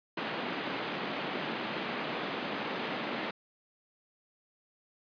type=band-pass noise; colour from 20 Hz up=pink; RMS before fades=-36 dBFS; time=0.17-3.31 s; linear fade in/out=5 ms; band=190 to 3500 Hz; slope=24 dB/octave; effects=resampled to 11025 Hz